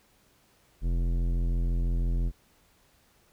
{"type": "tone with tanh clipping", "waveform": "sine", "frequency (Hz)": 43, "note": "F1", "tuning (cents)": -26, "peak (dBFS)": -26, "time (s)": [0.81, 2.32], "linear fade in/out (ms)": 50, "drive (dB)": 15, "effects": ["pink hiss -64 dBFS RMS until 3.32 s"]}